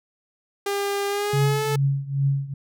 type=tone with pitch glide; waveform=sawtooth; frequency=401.5 to 435.3 Hz; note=G4 to A4; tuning=+41 to -19 cents; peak=-19 dBFS; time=0.66-1.76 s; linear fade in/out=5 ms; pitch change=+140 cents; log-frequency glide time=1.08-1.65 s
type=tone with tremolo; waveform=sine; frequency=138.59 Hz; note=C#3; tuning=in tune; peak=-16 dBFS; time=1.33-2.54 s; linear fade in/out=5 ms; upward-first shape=triangle; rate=2.4 Hz; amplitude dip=90%
effects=none